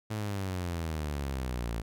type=exponential sweep; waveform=sawtooth; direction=down; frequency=110 to 55.2 Hz; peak=-28 dBFS; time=0.1-1.82 s; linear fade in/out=10 ms; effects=none